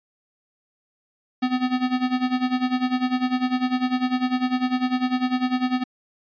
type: tone with tremolo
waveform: square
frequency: 253.1 Hz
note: B3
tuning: 43 cents sharp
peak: -18 dBFS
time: 1.42-5.84 s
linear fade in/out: 10 ms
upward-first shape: sine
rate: 10 Hz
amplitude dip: 80%
effects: resampled to 11025 Hz